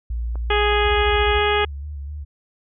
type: tone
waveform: sine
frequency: 58.27 Hz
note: A#1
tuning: in tune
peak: -22 dBFS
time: 0.1-1.39 s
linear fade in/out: 5 ms
type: clicks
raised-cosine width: 1 ms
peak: -24 dBFS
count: 3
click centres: 0.356 / 0.725 / 1.636 s
type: harmonic tone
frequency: 415.3 Hz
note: G#4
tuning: in tune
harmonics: 1 / 2 / 3 / 4 / 5 / 6 / 7 / 8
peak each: -20 / -23 / -25 / -26 / -27 / -28 / -28 / -29 dBFS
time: 0.5-1.65 s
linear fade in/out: 5 ms
type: tone with vibrato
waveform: sine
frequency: 72.2 Hz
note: D2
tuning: 29 cents flat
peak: -28 dBFS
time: 0.83-2.25 s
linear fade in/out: 20 ms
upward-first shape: square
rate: 4 Hz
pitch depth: 52 cents each way
effects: none